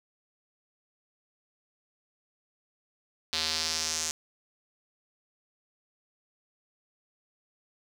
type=tone with band-pass filter sweep; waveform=square; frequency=79.6 Hz; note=D#2; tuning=40 cents sharp; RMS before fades=-31 dBFS; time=3.33-4.11 s; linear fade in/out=0 ms; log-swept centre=4200 to 6600 Hz; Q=3; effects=8-bit